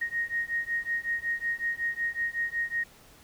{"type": "beating tone pair", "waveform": "sine", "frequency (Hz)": [1864.7, 1870.1], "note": ["A#6", "A#6"], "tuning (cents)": [0, 5], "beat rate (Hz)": 5.4, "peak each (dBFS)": -31, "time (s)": [0.01, 2.84], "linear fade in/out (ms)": 10, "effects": ["pink hiss -55 dBFS RMS until 3.23 s"]}